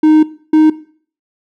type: tone pair in turn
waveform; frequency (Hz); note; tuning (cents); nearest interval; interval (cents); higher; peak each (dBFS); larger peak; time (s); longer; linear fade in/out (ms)
triangle; 310 / 311.3; D#4 / D#4; -6 / +1; unison; 7; second; -3; neither; 0.03-0.23 / 0.53-0.7; first; 5
effects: noise-tail reverb RT60 0.5 s tail -18 dB re dry